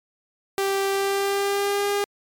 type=tone with pitch glide; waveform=sawtooth; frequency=392 to 405.1 Hz; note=G4 to G#4; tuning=0 to -43 cents; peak=-17 dBFS; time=0.58-2.04 s; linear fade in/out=0 ms; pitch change=+57 cents; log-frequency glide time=0.9-1.88 s; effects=MP3 96 kbps